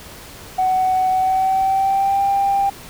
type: tone with pitch glide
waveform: sine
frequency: 748 to 792.5 Hz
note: F#5 to G5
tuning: +19 to +19 cents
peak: -13 dBFS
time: 0.58-2.7 s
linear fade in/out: 10 ms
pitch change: +100 cents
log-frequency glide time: 1.1-2.22 s
effects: tanh soft clip ceiling -10 dBFS + pink hiss -38 dBFS RMS until 2.89 s